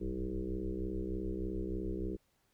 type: tone with frequency modulation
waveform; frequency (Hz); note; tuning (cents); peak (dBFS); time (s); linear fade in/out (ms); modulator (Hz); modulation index
sine; 193.2; G3; -25; -34; 0-2.17; 20; 63.3; 3.6
effects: pink hiss -75 dBFS RMS until 2.53 s